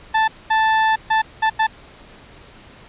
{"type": "tone bursts at uneven times", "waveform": "30% pulse", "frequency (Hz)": 880, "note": "A5", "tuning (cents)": 0, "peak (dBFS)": -11, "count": 5, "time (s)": [[0.14, 0.28], [0.5, 0.96], [1.1, 1.22], [1.42, 1.5], [1.59, 1.67]], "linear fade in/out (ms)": 10, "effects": ["pink hiss -44 dBFS RMS until 2.88 s", "resampled to 8000 Hz"]}